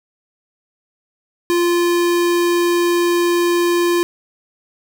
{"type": "tone", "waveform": "square", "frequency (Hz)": 347.2, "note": "F4", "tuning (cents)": -10, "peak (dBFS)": -14, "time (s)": [1.5, 4.03], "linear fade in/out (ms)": 0, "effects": []}